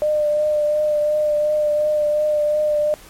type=tone with vibrato; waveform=sine; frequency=601 Hz; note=D5; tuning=40 cents sharp; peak=-15 dBFS; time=0.02-2.94 s; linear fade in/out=0 ms; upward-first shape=triangle; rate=2.8 Hz; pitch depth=21 cents each way; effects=pink hiss -44 dBFS RMS until 3.09 s + MP3 64 kbps